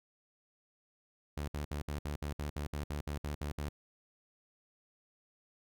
sawtooth tone bursts, 73.42 Hz, D2, in tune, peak -32 dBFS, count 14, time 1.37-3.69 s, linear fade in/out 5 ms, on 110 ms, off 60 ms, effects none

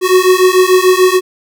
square beating tone pair, 366.3 / 373.1 Hz, F#4 / F#4, -17 / +14 cents, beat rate 6.8 Hz, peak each -10 dBFS, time 0.01-1.21 s, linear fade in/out 50 ms, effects none

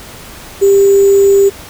sine tone with sample-and-hold, 395.4 Hz, G4, 15 cents sharp, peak -4 dBFS, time 0.61-1.5 s, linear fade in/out 20 ms, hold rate 7350 Hz, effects pink hiss -32 dBFS RMS until 1.69 s

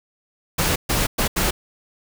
pink noise bursts at uneven times, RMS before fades -20 dBFS, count 4, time 0.58-0.76 / 0.89-1.07 / 1.18-1.28 / 1.36-1.51 s, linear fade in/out 10 ms, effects none

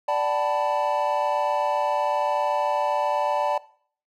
triangle chord, B minor seventh, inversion first, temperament equal with one note detuned, 587.3 / 759 / 880 / 987.8 Hz, D5 / F#5 / A5 / B5, 0 / +44 / 0 / 0 cents, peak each -23 / -28 / -23 / -27 dBFS, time 0.08-3.58 s, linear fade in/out 5 ms, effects noise-tail reverb RT60 0.5 s tail -19 dB re dry

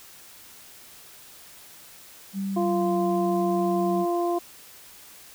sine tone with pitch glide, 195.7 to 187.51 Hz, G3 to F#3, -3 to +23 cents, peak -26 dBFS, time 2.33-4.06 s, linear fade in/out 50 ms, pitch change -74 cents, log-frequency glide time 2.52-2.88 s
harmonic tone, 346.7 Hz, F4, 13 cents flat, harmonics 1 / 2 / 3, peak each -24 / -27 / -33 dBFS, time 2.56-4.39 s, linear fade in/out 10 ms
effects white hiss -48 dBFS RMS until 5.34 s

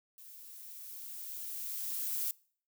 violet noise with level ramp, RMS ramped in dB -53 to -34 dBFS, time 0.18-2.31 s, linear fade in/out 0 ms, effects noise-tail reverb RT60 0.5 s tail -24 dB re dry

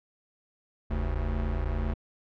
square tone pair together, 44 / 74 Hz, F1 / D2, +14 / +14 cents, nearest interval major sixth, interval 900 cents, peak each -30 / -31 dBFS, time 0.9-1.94 s, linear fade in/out 10 ms, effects low-pass 2000 Hz 12 dB/octave

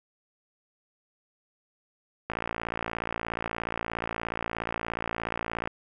click train, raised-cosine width 0.5 ms, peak -15 dBFS, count 193, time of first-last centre 2.3-5.674 s, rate 56.9 Hz, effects none

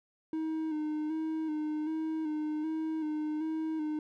triangle tone with vibrato, 311.1 Hz, D#4, in tune, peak -29 dBFS, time 0.33-3.99 s, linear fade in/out 2 ms, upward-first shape square, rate 1.3 Hz, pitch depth 33 cents each way, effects none

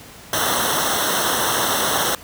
pink noise with comb filter, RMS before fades -20 dBFS, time 0.33-2.15 s, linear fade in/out 2 ms, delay 0.42 ms, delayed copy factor -1, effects pink hiss -41 dBFS RMS until 2.23 s + high-pass 60 Hz 12 dB/octave

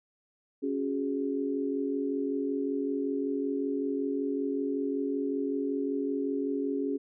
sine chord, C# suspended fourth, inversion none, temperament equal, 277.2 / 370 / 415.3 Hz, C#4 / F#4 / G#4, 0 / 0 / 0 cents, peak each -30 / -36 / -33 dBFS, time 0.62-6.98 s, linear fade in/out 20 ms, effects none

